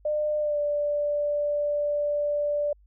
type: tone with pitch glide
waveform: sine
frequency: 602 to 586.2 Hz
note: D5 to D5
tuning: +43 to -3 cents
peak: -23 dBFS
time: 0.05-2.73 s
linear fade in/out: 5 ms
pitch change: -46 cents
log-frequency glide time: 0.4-0.58 s
effects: added 50 Hz sine -54 dBFS peak until 2.86 s